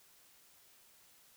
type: silence
effects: white hiss -64 dBFS RMS until 1.36 s